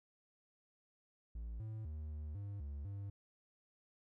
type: tone with pitch steps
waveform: triangle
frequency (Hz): 56.6 / 109.5 / 76.7 / 75.6 / 100.9 / 71.3 / 99.8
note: A1 / A2 / D#2 / D#2 / G#2 / C#2 / G2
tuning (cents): +50 / -8 / -24 / -49 / -49 / +49 / +32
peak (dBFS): -40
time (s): 1.35-3.1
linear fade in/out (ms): 5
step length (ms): 250
effects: none